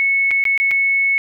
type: tone with dropouts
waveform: sine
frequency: 2203 Hz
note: C#7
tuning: 11 cents flat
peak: -13 dBFS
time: 0-1.18 s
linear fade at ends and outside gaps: 0 ms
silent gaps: 0.308-0.313 / 0.44-0.453 / 0.577-0.6 / 0.71-0.714 s
effects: none